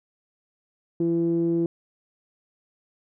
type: tone with low-pass filter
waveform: sawtooth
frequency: 168.1 Hz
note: E3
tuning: 34 cents sharp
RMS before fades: -23 dBFS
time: 1-1.66 s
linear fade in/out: 2 ms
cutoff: 360 Hz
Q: 7
effects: none